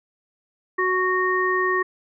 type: harmonic tone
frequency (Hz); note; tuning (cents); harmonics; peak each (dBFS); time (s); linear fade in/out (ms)
370; F#4; 0; 1 / 3 / 5; -23 / -23 / -23; 0.78-1.83; 10
effects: none